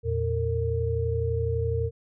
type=tone cluster; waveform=sine; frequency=82.9 / 114.8 / 457.7 Hz; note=E2 / A#2 / A#4; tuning=+10 / -26 / -32 cents; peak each=-28 dBFS; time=0.03-1.91 s; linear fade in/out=50 ms; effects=none